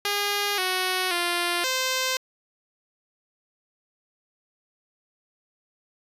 5% pulse tone with pitch steps, 407.9 / 370.2 / 348.3 / 518 Hz, G#4 / F#4 / F4 / C5, -31 / +1 / -5 / -17 cents, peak -12 dBFS, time 0.05-2.17 s, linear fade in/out 2 ms, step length 530 ms, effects resampled to 32000 Hz

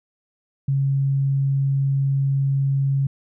sine tone, 137.3 Hz, C#3, 16 cents flat, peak -17 dBFS, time 0.68-3.07 s, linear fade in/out 5 ms, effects none

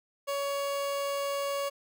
30% pulse tone, 561 Hz, C#5, 21 cents sharp, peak -27 dBFS, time 0.27-1.7 s, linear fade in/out 20 ms, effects none

